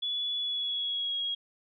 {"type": "tone with pitch glide", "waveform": "sine", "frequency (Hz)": [3418, 3296], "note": ["G#7", "G#7"], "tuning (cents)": [49, -14], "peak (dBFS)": -29, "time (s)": [0.02, 1.35], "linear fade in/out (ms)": 10, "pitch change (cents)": -63, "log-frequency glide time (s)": [0.38, 1.18], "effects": []}